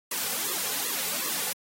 white noise with flanger, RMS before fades -30 dBFS, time 0.11-1.53 s, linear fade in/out 5 ms, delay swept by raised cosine 1.3 to 3.2 ms, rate 2.6 Hz, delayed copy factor -0.9, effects high-pass 200 Hz 12 dB/octave + AAC 48 kbps

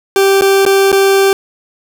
40% pulse tone with dropouts, 390.8 Hz, G4, 5 cents flat, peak -6 dBFS, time 0.16-1.33 s, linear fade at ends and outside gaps 1 ms, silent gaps 0.411-0.42 / 0.652-0.663 / 0.918-0.927 s, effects none

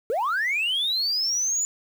sine linear sweep, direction up, 415.3 to 7030 Hz, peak -20 dBFS, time 0.1-1.65 s, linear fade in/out 0 ms, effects tanh soft clip ceiling -20 dBFS + 8-bit

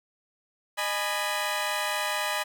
15% pulse chord, G# minor, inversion second, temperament equal with one note detuned, 611.9 / 830.6 / 987.8 Hz, D#5 / G#5 / B5, -29 / 0 / 0 cents, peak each -25 dBFS, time 0.77-2.44 s, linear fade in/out 20 ms, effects none

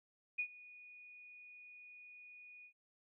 sine tone with ADSR envelope, 2463 Hz, D#7, 18 cents flat, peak -33 dBFS, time 0.38-2.73 s, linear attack 14 ms, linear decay 77 ms, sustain -21 dB, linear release 83 ms, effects none

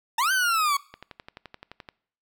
40% pulse linear two-way sweep, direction up then down, 863 to 1568 to 1103 Hz, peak -20 dBFS, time 0.18-0.77 s, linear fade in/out 5 ms, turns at 0.32 s
click train, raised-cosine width 0.3 ms, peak -24 dBFS, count 12, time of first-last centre 0.94-1.888 s, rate 11.6 Hz
effects noise-tail reverb RT60 0.6 s tail -23 dB re dry

